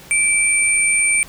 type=tone pair together; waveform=sine; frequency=2328 / 8812 Hz; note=D7 / C#9; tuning=-16 / -11 cents; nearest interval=octave + major seventh; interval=2305 cents; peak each=-16 / -16 dBFS; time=0.11-1.23 s; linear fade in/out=0 ms; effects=pink hiss -41 dBFS RMS until 1.28 s